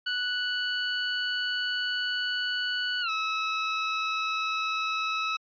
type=tone with pitch glide; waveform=20% pulse; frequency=1480 to 1295.9 Hz; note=F#6 to E6; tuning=0 to -30 cents; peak=-22 dBFS; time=0.06-5.37 s; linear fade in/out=10 ms; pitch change=-230 cents; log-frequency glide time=3.01-3.1 s; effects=resampled to 11025 Hz